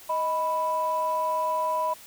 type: tone pair together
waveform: sine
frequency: 627.1 / 987.8 Hz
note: D#5 / B5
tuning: +13 / 0 cents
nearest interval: minor sixth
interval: 787 cents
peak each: -28 / -24 dBFS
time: 0.09-1.94 s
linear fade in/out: 10 ms
effects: tanh soft clip ceiling -17 dBFS + white hiss -48 dBFS RMS until 2.06 s